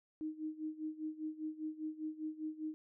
sine tone with tremolo, 311.1 Hz, D#4, in tune, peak -36 dBFS, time 0.21-2.74 s, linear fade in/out 0 ms, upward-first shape sine, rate 5 Hz, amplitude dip 85%, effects none

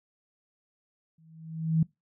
sine tone with exponential growth, 161 Hz, E3, 41 cents flat, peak -18 dBFS, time 1.18-1.83 s, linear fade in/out 5 ms, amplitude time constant 140 ms, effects noise-tail reverb RT60 0.2 s tail -23 dB re dry

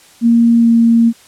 sine tone with pitch glide, 233.1 to 231.1 Hz, A#3 to A#3, 0 to -15 cents, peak -6 dBFS, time 0.21-1.13 s, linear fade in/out 50 ms, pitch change -15 cents, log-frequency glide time 0.58-0.69 s, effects white hiss -44 dBFS RMS until 1.27 s + low-pass 10000 Hz 12 dB/octave

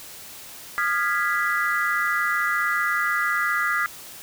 sine chord, F half-diminished seventh, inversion third, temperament equal with one note detuned, 1222.4 / 1396.9 / 1661.2 / 1975.5 Hz, Eb6 / F6 / Ab6 / Cb7, -31 / 0 / 0 / 0 cents, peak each -26 dBFS, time 0.78-3.86 s, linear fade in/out 0 ms, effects white hiss -41 dBFS RMS until 4.22 s

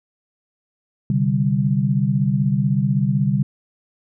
sine chord, C suspended second, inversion none, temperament equal, 130.81 / 146.83 / 196 Hz, C3 / D3 / G3, 0 / 0 / 0 cents, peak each -20 dBFS, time 1.1-3.43 s, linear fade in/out 2 ms, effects none

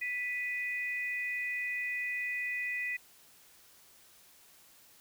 sine tone pair together, 1975.5 / 2489 Hz, B6 / D#7, 0 / 0 cents, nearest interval major third, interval 400 cents, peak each -34 / -37 dBFS, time 0.01-2.97 s, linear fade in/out 10 ms, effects white hiss -60 dBFS RMS until 5 s

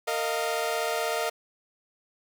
sawtooth chord, Bb suspended fourth, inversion none, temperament equal with one note detuned, 458.9 / 622.3 / 698.5 Hz, Bb4 / Eb5 / F5, -27 / 0 / 0 cents, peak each -27 dBFS, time 0.07-1.3 s, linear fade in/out 10 ms, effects none

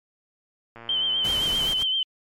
click train, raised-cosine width 0.5 ms, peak -27 dBFS, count 89, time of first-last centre 0.76-1.519 s, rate 116 Hz
sine tone with vibrato, 3099 Hz, G7, 21 cents flat, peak -21 dBFS, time 0.89-2.03 s, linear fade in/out 2 ms, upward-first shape sine, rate 7.7 Hz, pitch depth 43 cents each way
pink noise, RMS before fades -33 dBFS, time 1.24-1.74 s, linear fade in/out 10 ms
pink noise with exponential growth, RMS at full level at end -33 dBFS, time 1.59-1.83 s, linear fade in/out 5 ms, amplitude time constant 51 ms
effects MP3 64 kbps

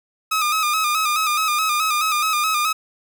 sawtooth tone with vibrato, 1244.5 Hz, D#6, in tune, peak -14 dBFS, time 0.31-2.73 s, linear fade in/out 10 ms, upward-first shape square, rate 4.7 Hz, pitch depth 51 cents each way, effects none

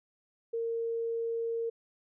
sine tone, 460 Hz, A#4, 23 cents flat, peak -30 dBFS, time 0.53-1.7 s, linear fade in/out 10 ms, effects none

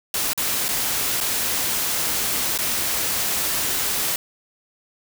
white noise with dropouts, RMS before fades -23 dBFS, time 0.14-4.16 s, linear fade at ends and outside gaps 2 ms, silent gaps 0.333-0.376 / 0.683-0.688 / 1.204-1.21 / 2.577-2.587 s, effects none

